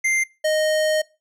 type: tone pair in turn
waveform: square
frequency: 2093 / 620.1 Hz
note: C7 / D#5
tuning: 0 / -6 cents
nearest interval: octave + major sixth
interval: 2106 cents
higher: first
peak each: -18 dBFS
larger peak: neither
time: 0.04-0.24 / 0.44-1.02 s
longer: second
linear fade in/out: 10 ms
effects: noise-tail reverb RT60 0.3 s tail -23 dB re dry + low-pass 11000 Hz 12 dB/octave